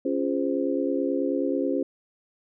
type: chord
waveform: sine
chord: Db major seventh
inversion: none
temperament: just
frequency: 277.2 / 346.5 / 415.8 / 519.7 Hz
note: Db4 / F4 / Ab4 / C5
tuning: 0 / -14 / +2 / -12 cents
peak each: -26 / -29 / -31 / -29 dBFS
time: 0.05-1.83 s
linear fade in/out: 5 ms
effects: none